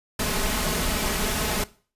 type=noise with comb filter; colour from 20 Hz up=pink; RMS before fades=-25 dBFS; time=0.19-1.64 s; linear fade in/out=5 ms; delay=4.7 ms; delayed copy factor=+0.55; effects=noise-tail reverb RT60 0.4 s tail -19 dB re dry + resampled to 32000 Hz